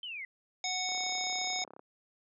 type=linear sweep; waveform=sine; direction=down; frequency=3138 to 1975.5 Hz; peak=-38 dBFS; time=0.03-0.25 s; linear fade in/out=2 ms
type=harmonic tone; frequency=740 Hz; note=F#5; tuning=in tune; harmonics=1 / 3 / 5 / 7 / 9; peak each=-38 / -38 / -38 / -38 / -38 dBFS; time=0.64-1.64 s; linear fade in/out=2 ms
type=click train; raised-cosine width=1 ms; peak=-34 dBFS; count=32; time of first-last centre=0.89-1.794 s; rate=34.3 Hz
effects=high-pass 300 Hz 12 dB/octave